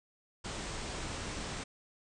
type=low-pass noise; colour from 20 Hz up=pink; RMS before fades=-40 dBFS; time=0.44-1.64 s; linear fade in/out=10 ms; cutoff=8900 Hz; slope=96 dB/octave; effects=none